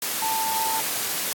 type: tone in noise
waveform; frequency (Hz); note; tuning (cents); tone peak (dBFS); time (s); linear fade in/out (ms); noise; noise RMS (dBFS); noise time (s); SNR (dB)
sine; 890; A5; +20; -24; 0.22-0.8; 2; white; -27; 0.02-1.33; 0
effects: high-pass 150 Hz 12 dB/octave + AAC 64 kbps